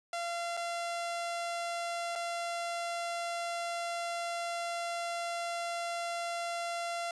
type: tone with dropouts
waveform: sawtooth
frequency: 686 Hz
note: F5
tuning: 31 cents flat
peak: -30 dBFS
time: 0.13-7.11 s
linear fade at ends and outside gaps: 2 ms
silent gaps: 0.569-0.573 / 2.154-2.158 s
effects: resampled to 22050 Hz